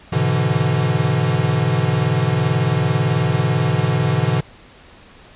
square chord, E dominant seventh, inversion first, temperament equal with one note detuned, 103.83 / 126.43 / 146.83 / 164.81 Hz, G#2 / B2 / D3 / E3, 0 / +41 / 0 / 0 cents, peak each -24 / -20 / -21 / -23 dBFS, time 0.12-4.41 s, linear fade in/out 10 ms, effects pink hiss -45 dBFS RMS until 5.35 s + resampled to 8000 Hz

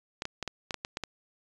clicks, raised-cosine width 0.2 ms, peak -16 dBFS, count 9, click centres 0.221 / 0.254 / 0.427 / 0.477 / 0.708 / 0.743 / 0.849 / 0.971 / 1.037 s, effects resampled to 22050 Hz

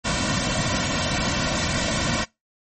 pink noise with comb filter, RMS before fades -23 dBFS, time 0.04-2.25 s, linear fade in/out 20 ms, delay 2.4 ms, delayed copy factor -0.85, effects noise-tail reverb RT60 0.2 s tail -23 dB re dry + MP3 32 kbps

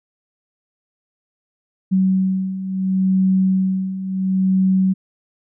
sine beating tone pair, 188.4 / 189.12 Hz, F#3 / F#3, +32 / +38 cents, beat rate 0.72 Hz, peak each -21 / -16 dBFS, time 1.91-4.94 s, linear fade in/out 20 ms, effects none

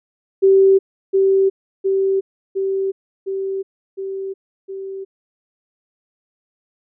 sine tone with echo, 387 Hz, G4, 22 cents flat, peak -8 dBFS, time 0.42-0.79 s, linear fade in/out 20 ms, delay 710 ms, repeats 6, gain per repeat -3 dB, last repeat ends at 5.05 s, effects none

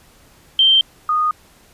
sine tone pair in turn, 3138 / 1234.2 Hz, G7 / D#6, +1 / -14 cents, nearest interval octave + major third, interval 1615 cents, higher first, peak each -9 / -14 dBFS, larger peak first, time 0.59-0.81 / 1.09-1.31 s, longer neither, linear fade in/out 2 ms, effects pink hiss -50 dBFS RMS until 1.73 s + resampled to 32000 Hz

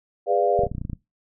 sine chord, G# diminished seventh, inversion none, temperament equal with one note detuned, 407.9 / 493.9 / 587.3 / 698.5 Hz, G#4 / B4 / D5 / F5, -31 / 0 / 0 / 0 cents, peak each -24 / -23 / -23 / -22 dBFS, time 0.26-0.68 s, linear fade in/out 50 ms
clicks, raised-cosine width 5 ms, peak -18 dBFS, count 10, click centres 0.592 / 0.636 / 0.667 / 0.716 / 0.75 / 0.782 / 0.815 / 0.851 / 0.898 / 0.932 s
effects noise-tail reverb RT60 0.2 s tail -20 dB re dry

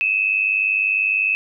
sine tone pair together, 2537 / 2637 Hz, D#7 / E7, +33 / 0 cents, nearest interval minor second, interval 67 cents, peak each -19 dBFS, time 0.01-1.35 s, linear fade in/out 0 ms, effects none

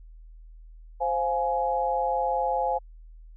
sine chord, F minor, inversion second, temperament just, 523.8 / 698.5 / 838.1 Hz, C5 / F5 / Ab5, +2 / 0 / +16 cents, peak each -28 / -29 / -26 dBFS, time 1-2.79 s, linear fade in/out 20 ms, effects added 40 Hz sine -44 dBFS peak until 3.36 s

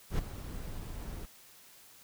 brown noise with ADSR envelope, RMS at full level -28 dBFS, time 0.1-1.26 s, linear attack 88 ms, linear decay 8 ms, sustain -13 dB, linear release 9 ms, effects white hiss -57 dBFS RMS until 2.03 s

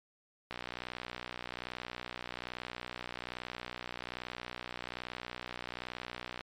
click train, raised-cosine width 0.3 ms, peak -23 dBFS, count 362, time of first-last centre 0.51-6.409 s, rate 61.2 Hz, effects MP3 64 kbps

